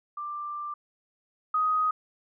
sine tone pair in turn, 1183 / 1252.2 Hz, D6 / D#6, +12 / +11 cents, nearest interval minor second, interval 99 cents, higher second, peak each -32 / -22 dBFS, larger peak second, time 0.17-0.74 / 1.54-1.91 s, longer first, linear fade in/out 5 ms, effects none

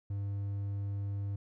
triangle tone, 100 Hz, G2, 35 cents sharp, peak -31 dBFS, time 0.1-1.36 s, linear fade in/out 5 ms, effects none

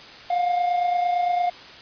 triangle tone pair together, 707 / 735.8 Hz, F5 / F#5, +21 / -10 cents, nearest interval minor second, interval 69 cents, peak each -18 / -27 dBFS, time 0.3-1.5 s, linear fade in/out 5 ms, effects white hiss -42 dBFS RMS until 1.81 s + resampled to 11025 Hz

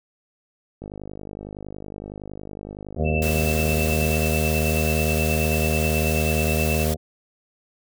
click train, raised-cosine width 2 ms, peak -22 dBFS, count 168, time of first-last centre 0.82-4.107 s, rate 50.8 Hz
harmonic tone, 77.78 Hz, D#2, in tune, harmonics 1 / 2 / 3 / 5 / 6 / 7 / 8 / 9, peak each -23 / -26 / -28 / -30 / -31 / -31 / -32 / -33 dBFS, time 2.96-6.97 s, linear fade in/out 50 ms
sine tone with tremolo, 2656 Hz, E7, 12 cents sharp, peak -25 dBFS, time 3.04-6.86 s, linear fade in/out 50 ms, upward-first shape sine, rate 9.3 Hz, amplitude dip 65%
white noise, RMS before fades -31 dBFS, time 3.22-6.94 s, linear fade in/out 2 ms
effects none

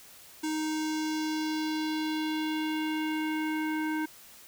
square tone with low-pass filter sweep, 311.1 Hz, D#4, in tune, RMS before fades -31 dBFS, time 0.43-4.06 s, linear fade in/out 10 ms, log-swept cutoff 7800 to 1800 Hz, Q 2, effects white hiss -52 dBFS RMS until 4.47 s

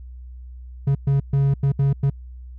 triangle tone bursts at uneven times, 138.59 Hz, C#3, in tune, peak -13 dBFS, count 6, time 0.87-0.95 / 1.07-1.2 / 1.33-1.54 / 1.63-1.72 / 1.79-1.93 / 2.03-2.1 s, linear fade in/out 5 ms, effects added 62 Hz sine -35 dBFS peak until 2.58 s

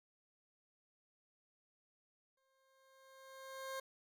20% pulse tone with exponential growth, 532 Hz, C5, 29 cents sharp, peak -36 dBFS, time 2.37-3.8 s, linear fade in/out 5 ms, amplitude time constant 310 ms, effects none

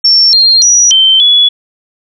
sine tone with pitch steps, 5440 / 4203 / 5820 / 3106 / 3400 Hz, F8 / C8 / F#8 / G7 / G#7, -46 / +7 / -29 / -17 / +40 cents, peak -3 dBFS, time 0.04-1.49 s, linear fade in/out 10 ms, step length 290 ms, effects none

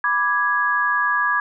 sine chord, G# diminished, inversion first, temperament equal, 987.8 / 1174.7 / 1661.2 Hz, B5 / D6 / G#6, 0 / 0 / 0 cents, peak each -24 / -22 / -19 dBFS, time 0.04-1.4 s, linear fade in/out 2 ms, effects none

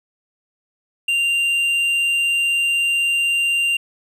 sine tone with tanh clipping, 2782 Hz, F7, 7 cents flat, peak -17 dBFS, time 1.08-3.77 s, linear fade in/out 5 ms, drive 6 dB, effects none

